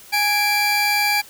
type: tone pair together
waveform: 30% pulse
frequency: 829.9 / 2349 Hz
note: G#5 / D7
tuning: -1 / 0 cents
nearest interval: octave + tritone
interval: 1801 cents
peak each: -18 / -16 dBFS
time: 0.12-1.22 s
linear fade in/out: 20 ms
effects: white hiss -44 dBFS RMS until 1.29 s